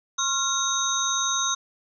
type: tone cluster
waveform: sine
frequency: 1072 / 1384 / 3762 / 6100 / 6360 Hz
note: C6 / F6 / A#7 / G8 / G8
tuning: +42 / -16 / +15 / -48 / +24 cents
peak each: -29 / -30 / -27 / -28 / -30 dBFS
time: 0.18-1.55 s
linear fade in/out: 10 ms
effects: none